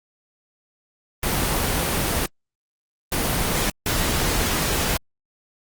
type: noise bursts at uneven times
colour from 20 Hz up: pink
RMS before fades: -22 dBFS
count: 3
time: 1.23-2.26 / 3.12-3.7 / 3.86-4.97 s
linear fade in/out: 2 ms
effects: Opus 24 kbps